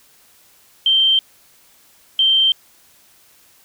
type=tone pair in turn; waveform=sine; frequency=3136 / 3136 Hz; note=G7 / G7; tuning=0 / 0 cents; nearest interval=unison; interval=0 cents; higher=neither; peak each=-11 dBFS; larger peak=neither; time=0.86-1.19 / 2.19-2.52 s; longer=neither; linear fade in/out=2 ms; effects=white hiss -52 dBFS RMS until 3.64 s